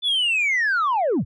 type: linear sweep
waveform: sine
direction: down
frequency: 3520 to 68.1 Hz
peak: -16 dBFS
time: 0.02-1.25 s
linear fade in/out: 50 ms
effects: tanh soft clip ceiling -16 dBFS